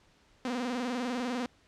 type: tone with vibrato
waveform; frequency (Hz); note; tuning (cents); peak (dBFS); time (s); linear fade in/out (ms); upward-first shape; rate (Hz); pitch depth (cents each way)
sawtooth; 247; B3; 0; -27; 0.45-1.46; 2; square; 20; 76
effects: pink hiss -64 dBFS RMS until 1.67 s + low-pass 6000 Hz 12 dB/octave